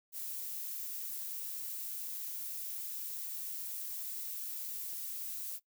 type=noise; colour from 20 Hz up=violet; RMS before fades=-41 dBFS; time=0.12-5.6 s; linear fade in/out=50 ms; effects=noise-tail reverb RT60 0.1 s tail -18 dB re dry